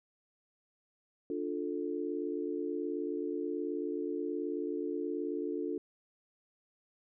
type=chord; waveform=sine; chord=D minor; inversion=none; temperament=just; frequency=293.7 / 352.4 / 440.5 Hz; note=D4 / F4 / A4; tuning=0 / +16 / +2 cents; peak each=-37 / -37 / -38 dBFS; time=1.3-5.78 s; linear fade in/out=2 ms; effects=none